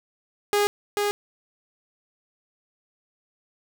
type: tone with echo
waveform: sawtooth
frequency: 411 Hz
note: G#4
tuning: 18 cents flat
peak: -15 dBFS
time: 0.53-0.67 s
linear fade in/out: 0 ms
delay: 440 ms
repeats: 1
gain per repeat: -3 dB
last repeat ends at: 1.11 s
effects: none